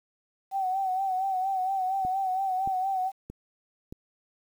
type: tone with vibrato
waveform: sine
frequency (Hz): 760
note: F#5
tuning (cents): +46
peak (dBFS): -25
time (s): 0.51-3.12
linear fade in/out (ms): 50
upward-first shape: sine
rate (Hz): 4.3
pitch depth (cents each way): 54
type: click train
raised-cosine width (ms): 3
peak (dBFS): -26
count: 4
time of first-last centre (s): 2.05-3.925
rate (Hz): 1.6
effects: 9-bit